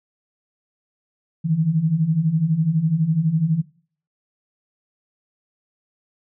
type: beating tone pair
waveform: sine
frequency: 152 / 164 Hz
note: D#3 / E3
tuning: -40 / -9 cents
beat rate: 12 Hz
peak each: -22 / -18 dBFS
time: 1.44-3.62 s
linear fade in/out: 20 ms
effects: noise-tail reverb RT60 0.5 s tail -21 dB re dry